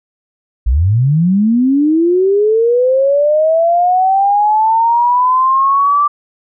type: linear sweep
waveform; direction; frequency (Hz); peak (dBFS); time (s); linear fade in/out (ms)
sine; up; 52.1 to 1176; -8; 0.66-6.08; 10
effects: none